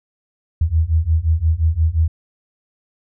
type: beating tone pair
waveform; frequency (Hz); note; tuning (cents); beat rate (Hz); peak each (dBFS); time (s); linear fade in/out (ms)
sine; 77.78 / 83.48; D#2 / E2; 0 / +22; 5.7; -17 / -16; 0.61-2.08; 5
effects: none